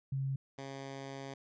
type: tone pair in turn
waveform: sine / 10% pulse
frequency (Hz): 135.3 / 136.4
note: C#3 / C#3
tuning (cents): -42 / -28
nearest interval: unison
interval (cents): 14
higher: second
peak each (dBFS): -32 / -34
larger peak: first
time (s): 0.12-0.36 / 0.58-1.34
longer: second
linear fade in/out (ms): 5
effects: resampled to 16000 Hz